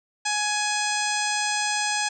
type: harmonic tone with a mistuned harmonic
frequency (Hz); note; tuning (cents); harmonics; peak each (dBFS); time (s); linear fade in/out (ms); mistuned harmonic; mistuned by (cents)
837; G#5; +13; 1 / 2 / 3 / 4 / 5 / 6 / 7 / 8 / 9 / 10; -28 / -29 / -31 / -34 / -35 / -33 / -33 / -36 / -35 / -36; 0.25-2.09; 10; 7; +45
effects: none